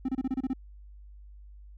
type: tone bursts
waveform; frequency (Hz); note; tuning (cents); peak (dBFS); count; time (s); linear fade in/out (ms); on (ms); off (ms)
triangle; 261.6; C4; 0; -24; 8; 0.05-0.534; 5; 36; 28
effects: added 50 Hz sine -46 dBFS peak until 1.77 s